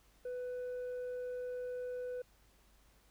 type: tone with tanh clipping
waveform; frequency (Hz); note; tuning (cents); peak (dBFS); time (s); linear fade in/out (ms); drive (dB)
sine; 497.3; B4; +12; -39; 0.25-2.22; 5; 3
effects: added 50 Hz sine -67 dBFS peak until 3.1 s + pink hiss -69 dBFS RMS until 3.1 s